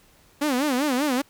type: tone with vibrato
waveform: sawtooth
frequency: 273.3 Hz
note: C#4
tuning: 24 cents flat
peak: -17 dBFS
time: 0.41-1.22 s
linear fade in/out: 10 ms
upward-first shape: sine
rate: 5.1 Hz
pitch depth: 190 cents each way
effects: pink hiss -57 dBFS RMS until 1.29 s